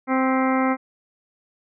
harmonic tone with a mistuned harmonic, 261.6 Hz, C4, in tune, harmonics 1 / 2 / 3 / 4 / 5 / 6 / 7 / 8 / 9, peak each -20 / -26 / -26 / -28 / -28 / -35 / -36 / -31 / -41 dBFS, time 0.07-0.77 s, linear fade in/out 50 ms, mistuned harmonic 7, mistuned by +67 cents, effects none

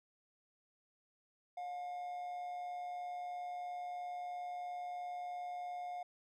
triangle tone with amplitude modulation, 715 Hz, F5, 41 cents sharp, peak -37 dBFS, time 1.57-6.03 s, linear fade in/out 5 ms, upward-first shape sine, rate 143 Hz, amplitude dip 35%, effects none

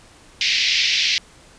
pink band-pass noise, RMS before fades -19 dBFS, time 0.41-1.18 s, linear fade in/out 0 ms, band 2100 to 5500 Hz, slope 48 dB/octave, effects pink hiss -48 dBFS RMS until 1.58 s + resampled to 22050 Hz

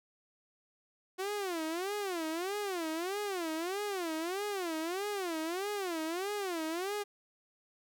sawtooth tone with vibrato, 362.3 Hz, F#4, 36 cents flat, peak -30 dBFS, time 1.18-7.04 s, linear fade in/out 20 ms, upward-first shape sine, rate 1.6 Hz, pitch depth 240 cents each way, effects none

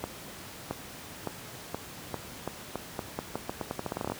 accelerating click train, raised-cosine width 1 ms, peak -17 dBFS, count 22, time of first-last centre 0.04-4.12 s, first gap 670 ms, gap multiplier 0.84, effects pink hiss -44 dBFS RMS until 4.19 s + high-pass 80 Hz 12 dB/octave

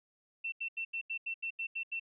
sine tone bursts, 2694 Hz, E7, 37 cents sharp, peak -34 dBFS, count 10, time 0.44-1.998 s, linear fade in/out 10 ms, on 82 ms, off 82 ms, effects none

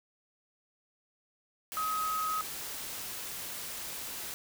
sine tone in noise, 1267 Hz, D#6, 31 cents sharp, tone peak -30 dBFS, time 1.77-2.41 s, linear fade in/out 0 ms, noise white, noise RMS -40 dBFS, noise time 1.72-4.34 s, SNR +7 dB, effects none

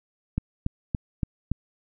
click train, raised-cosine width 5 ms, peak -12 dBFS, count 5, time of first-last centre 0.38-1.516 s, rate 3.52 Hz, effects none

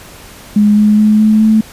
sine tone with pitch steps, 208.4 / 210.8 / 213.3 / 215.7 / 218.3 Hz, G#3 / G#3 / G#3 / A3 / A3, +6 / +26 / +46 / -34 / -13 cents, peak -5 dBFS, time 0.56-1.61 s, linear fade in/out 5 ms, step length 210 ms, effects pink hiss -35 dBFS RMS until 1.72 s + resampled to 32000 Hz

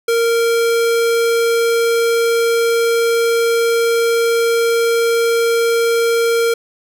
square tone, 463.5 Hz, A#4, 10 cents flat, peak -13 dBFS, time 0.08-6.54 s, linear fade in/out 5 ms, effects none

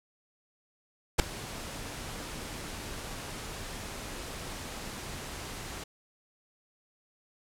pink noise with ADSR envelope, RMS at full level -20 dBFS, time 1.18-5.84 s, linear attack 18 ms, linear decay 3 ms, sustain -20 dB, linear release 6 ms, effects low-pass 11000 Hz 12 dB/octave

